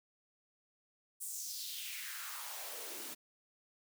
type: noise with high-pass filter sweep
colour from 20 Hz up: white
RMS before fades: -44 dBFS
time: 1.2-3.15 s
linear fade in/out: 20 ms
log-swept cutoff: 9100 to 240 Hz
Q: 2.9
effects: none